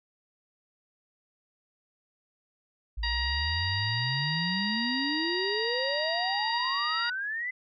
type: exponential sweep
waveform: sine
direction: up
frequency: 52.5 to 2043 Hz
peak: -30 dBFS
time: 2.97-7.51 s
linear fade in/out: 10 ms
type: harmonic tone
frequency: 946 Hz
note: A#5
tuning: 25 cents sharp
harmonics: 1 / 2 / 3 / 4 / 5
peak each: -38 / -32 / -38 / -36 / -34 dBFS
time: 3.03-7.1 s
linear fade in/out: 5 ms
effects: none